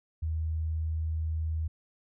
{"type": "tone", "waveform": "sine", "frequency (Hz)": 79.6, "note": "D#2", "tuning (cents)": 40, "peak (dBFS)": -28, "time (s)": [0.22, 1.68], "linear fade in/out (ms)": 10, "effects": []}